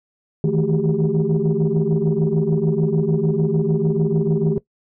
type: tone cluster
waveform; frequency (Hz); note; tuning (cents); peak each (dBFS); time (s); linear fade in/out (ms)
sine; 155.5 / 162.2 / 217.3 / 382.3 / 401.9; D#3 / E3 / A3 / G4 / G4; -1 / -28 / -21 / -43 / +43; -19 / -20 / -23 / -24 / -22; 0.44-4.58; 2
effects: noise-tail reverb RT60 0.1 s tail -19 dB re dry + tanh soft clip ceiling -9 dBFS